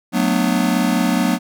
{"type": "chord", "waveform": "square", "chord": "B minor seventh", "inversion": "second", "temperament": "just", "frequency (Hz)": [185.21, 222.2, 246.9, 296.3], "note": ["F#3", "A3", "B3", "D4"], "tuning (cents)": [2, 17, 0, 15], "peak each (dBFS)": [-21, -22, -20, -23], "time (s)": [0.12, 1.39], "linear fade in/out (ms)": 50, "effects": []}